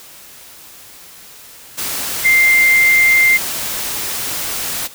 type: tone in noise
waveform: sine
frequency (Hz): 2096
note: C7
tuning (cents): +2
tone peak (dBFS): -8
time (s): 2.24-3.38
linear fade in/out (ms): 20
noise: white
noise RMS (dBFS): -22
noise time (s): 1.77-4.88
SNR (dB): +11
effects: white hiss -39 dBFS RMS until 4.94 s